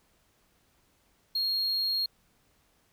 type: tone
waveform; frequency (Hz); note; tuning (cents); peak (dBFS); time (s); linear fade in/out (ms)
triangle; 4264; C8; +32; -25; 1.35-2.06; 5
effects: pink hiss -68 dBFS RMS until 2.92 s